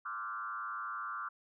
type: tone with frequency modulation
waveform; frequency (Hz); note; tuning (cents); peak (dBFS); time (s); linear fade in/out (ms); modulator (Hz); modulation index
sine; 1276; D#6; +43; -37; 0.05-1.29; 10; 111; 1.7
effects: none